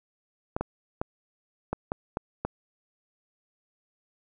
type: clicks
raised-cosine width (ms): 1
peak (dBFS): -14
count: 7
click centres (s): 0.565 / 0.61 / 1.015 / 1.73 / 1.919 / 2.171 / 2.45
effects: none